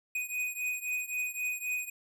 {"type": "beating tone pair", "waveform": "square", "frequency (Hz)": [2489, 2492.8], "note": ["D#7", "D#7"], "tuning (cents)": [0, 3], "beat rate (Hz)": 3.8, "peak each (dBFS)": [-35, -37], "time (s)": [0.15, 1.9], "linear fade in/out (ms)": 5, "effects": []}